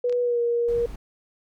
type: tone with pitch glide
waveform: sine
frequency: 488.7 to 472.9 Hz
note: B4 to A#4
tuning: -18 to +25 cents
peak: -20 dBFS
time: 0.04-0.86 s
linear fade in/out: 5 ms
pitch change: -57 cents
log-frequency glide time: 0.22-0.4 s
type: clicks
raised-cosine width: 0.2 ms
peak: -26 dBFS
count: 2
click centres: 0.096 / 0.126 s
type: noise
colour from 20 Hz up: brown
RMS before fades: -37 dBFS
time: 0.68-0.96 s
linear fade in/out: 5 ms
effects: none